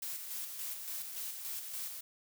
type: noise with tremolo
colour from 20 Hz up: blue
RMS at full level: -40 dBFS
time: 0.02-2.01 s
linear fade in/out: 5 ms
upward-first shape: square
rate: 3.5 Hz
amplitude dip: 40%
effects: none